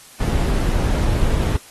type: noise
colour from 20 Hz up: brown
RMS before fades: -18 dBFS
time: 0.2-1.57 s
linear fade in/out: 5 ms
effects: white hiss -44 dBFS RMS until 1.7 s + AAC 32 kbps